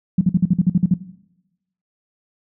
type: tone bursts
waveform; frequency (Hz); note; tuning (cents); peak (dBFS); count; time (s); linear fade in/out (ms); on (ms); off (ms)
sine; 182.4; F#3; -24; -10; 10; 0.18-0.941; 5; 32; 49
effects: noise-tail reverb RT60 0.9 s tail -17 dB re dry